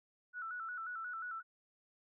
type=tone with vibrato; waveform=sine; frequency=1396.9 Hz; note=F6; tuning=in tune; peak=-40 dBFS; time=0.33-1.43 s; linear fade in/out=50 ms; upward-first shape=square; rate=5.6 Hz; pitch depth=85 cents each way; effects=none